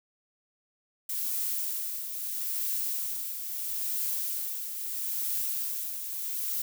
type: noise with tremolo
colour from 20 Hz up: violet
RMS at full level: -30 dBFS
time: 1.09-6.62 s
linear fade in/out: 5 ms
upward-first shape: triangle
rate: 0.76 Hz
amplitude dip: 55%
effects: none